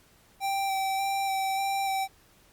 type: tone with vibrato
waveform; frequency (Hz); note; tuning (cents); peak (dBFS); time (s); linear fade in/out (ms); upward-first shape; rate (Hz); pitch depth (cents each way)
square; 779; G5; -11; -27; 0.4-2.08; 50; square; 1.7; 13
effects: pink hiss -60 dBFS RMS until 2.52 s + Opus 48 kbps